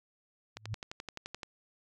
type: tone with exponential growth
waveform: sine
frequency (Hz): 107.7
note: A2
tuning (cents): -37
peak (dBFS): -31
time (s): 0.56-0.74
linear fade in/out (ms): 5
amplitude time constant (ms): 38
type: click train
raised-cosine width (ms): 0.2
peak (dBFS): -23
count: 11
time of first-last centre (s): 0.57-1.432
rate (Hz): 11.6
effects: none